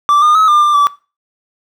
triangle tone with pitch steps, 1169 / 1215 / 1282 / 1200 / 1191 / 1156 Hz, D6 / D#6 / E6 / D6 / D6 / D6, -8 / -42 / -49 / +37 / +24 / -28 cents, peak -5 dBFS, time 0.09-0.87 s, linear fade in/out 0 ms, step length 130 ms, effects noise-tail reverb RT60 0.3 s tail -18 dB re dry

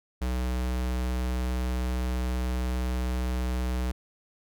square tone, 62.4 Hz, B1, 19 cents sharp, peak -27 dBFS, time 0.21-3.92 s, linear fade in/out 10 ms, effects none

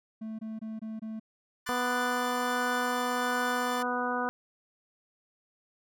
triangle tone bursts, 220 Hz, A3, in tune, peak -33 dBFS, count 5, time 0.21-1.198 s, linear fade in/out 10 ms, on 180 ms, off 22 ms
sawtooth chord, D dominant seventh, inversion third, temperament equal with one note detuned, 1025.6 / 1174.7 / 1480 / 1760 Hz, C6 / D6 / F#6 / A6, -35 / 0 / 0 / 0 cents, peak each -40 / -39 / -36 / -35 dBFS, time 1.66-3.83 s, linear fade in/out 10 ms
harmonic tone, 246.9 Hz, B3, in tune, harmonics 1 / 2 / 3 / 4 / 5 / 6, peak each -35 / -35 / -35 / -35 / -35 / -35 dBFS, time 1.69-4.29 s, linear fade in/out 0 ms
effects none

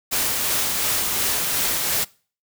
white noise with tremolo, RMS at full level -21 dBFS, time 0.11-2.05 s, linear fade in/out 20 ms, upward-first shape triangle, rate 2.8 Hz, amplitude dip 30%, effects noise-tail reverb RT60 0.4 s tail -23 dB re dry

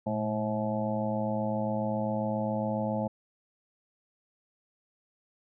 harmonic tone with a mistuned harmonic, 107.4 Hz, A2, 41 cents flat, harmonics 1 / 2 / 3 / 5 / 6 / 7 / 8, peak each -36 / -31 / -42 / -34 / -36 / -42 / -37 dBFS, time 0.06-3.08 s, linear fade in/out 10 ms, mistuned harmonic 1, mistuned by +110 cents, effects none

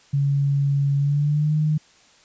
sine tone with pitch glide, 140.5 to 153.22 Hz, C#3 to D#3, +24 to -26 cents, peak -17 dBFS, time 0.13-1.78 s, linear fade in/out 10 ms, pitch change +150 cents, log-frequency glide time 0.97-1.55 s, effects white hiss -54 dBFS RMS until 2.24 s + resampled to 16000 Hz

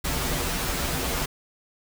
pink noise with comb filter, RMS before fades -27 dBFS, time 0.04-1.26 s, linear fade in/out 10 ms, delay 9.5 ms, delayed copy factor -0.85, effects none

